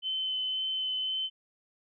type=tone with vibrato; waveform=sine; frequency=3053 Hz; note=G7; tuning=46 cents flat; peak=-29 dBFS; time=0.02-1.3 s; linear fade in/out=50 ms; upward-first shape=sine; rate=1.9 Hz; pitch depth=9 cents each way; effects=none